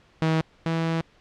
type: tone pair in turn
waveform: sawtooth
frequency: 160 / 164.02 Hz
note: D#3 / E3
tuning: +49 / -8 cents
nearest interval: unison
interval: 43 cents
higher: second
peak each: -16 / -19 dBFS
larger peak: first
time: 0.22-0.41 / 0.66-1.01 s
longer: second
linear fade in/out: 0 ms
effects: pink hiss -58 dBFS RMS until 1.2 s + low-pass 4000 Hz 12 dB/octave